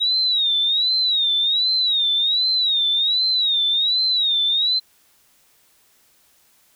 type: tone with vibrato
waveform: sine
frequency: 3800 Hz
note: A#7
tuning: 33 cents sharp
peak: -16 dBFS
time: 0-4.8 s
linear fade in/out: 20 ms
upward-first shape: sine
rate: 1.3 Hz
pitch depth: 130 cents each way
effects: white hiss -58 dBFS RMS until 6.75 s